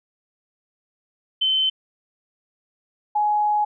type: tone pair in turn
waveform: sine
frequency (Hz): 3071 / 838.7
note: G7 / G#5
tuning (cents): -36 / +17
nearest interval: octave + minor seventh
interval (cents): 2247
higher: first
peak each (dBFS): -17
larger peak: neither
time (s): 1.41-1.7 / 3.15-3.65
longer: second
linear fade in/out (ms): 10
effects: none